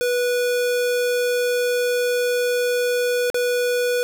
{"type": "tone with dropouts", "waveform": "square", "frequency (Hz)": 490, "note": "B4", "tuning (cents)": -14, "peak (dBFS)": -19, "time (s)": [0.01, 4.03], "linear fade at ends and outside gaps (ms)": 0, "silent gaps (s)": [3.301, 3.344], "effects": []}